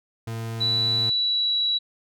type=tone; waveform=40% pulse; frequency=113.5 Hz; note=A#2; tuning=46 cents flat; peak=-28 dBFS; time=0.27-1.1 s; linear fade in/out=5 ms
type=tone with pitch glide; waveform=sine; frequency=3951 to 3912 Hz; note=B7 to B7; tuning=0 to -17 cents; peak=-20 dBFS; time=0.6-1.79 s; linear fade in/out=20 ms; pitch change=-17 cents; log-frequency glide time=0.95-1.55 s
effects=none